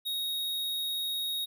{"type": "tone", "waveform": "square", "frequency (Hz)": 3758, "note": "A#7", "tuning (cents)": 13, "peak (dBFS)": -31, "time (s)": [0.05, 1.46], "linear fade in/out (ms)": 20, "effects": []}